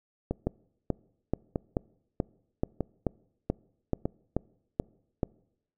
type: two click trains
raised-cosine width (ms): 2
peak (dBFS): -15 / -13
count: 4 / 12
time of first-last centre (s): 0.31-4.055 / 0.47-5.232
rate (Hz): 0.801 / 2.31
effects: noise-tail reverb RT60 0.8 s tail -25 dB re dry